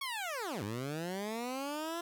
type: linear two-way sweep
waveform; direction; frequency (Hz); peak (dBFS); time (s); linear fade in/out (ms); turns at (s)
15% pulse; down then up; 1126 to 97 to 345.4; -30; 0.01-2.01; 5; 0.63
effects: none